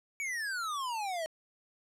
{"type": "exponential sweep", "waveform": "square", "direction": "down", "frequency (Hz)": [2300, 622.3], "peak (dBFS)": -34, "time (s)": [0.2, 1.26], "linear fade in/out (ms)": 0, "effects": ["low-pass 11000 Hz 12 dB/octave", "12-bit"]}